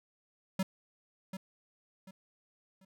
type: tone with echo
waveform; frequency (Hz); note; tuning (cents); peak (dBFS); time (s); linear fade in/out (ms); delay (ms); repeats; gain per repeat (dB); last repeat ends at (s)
square; 190.2; F#3; +48; -29; 0.59-0.63; 5; 740; 3; -10; 2.85
effects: none